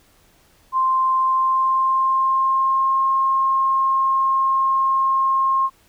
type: tone with pitch glide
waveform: sine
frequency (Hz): 1046.5 to 1069.1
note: C6 to C6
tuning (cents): 0 to +37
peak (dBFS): -15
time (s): 0.72-5.7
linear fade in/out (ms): 50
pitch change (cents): +37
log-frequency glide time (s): 1.15-3.03
effects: pink hiss -56 dBFS RMS until 5.88 s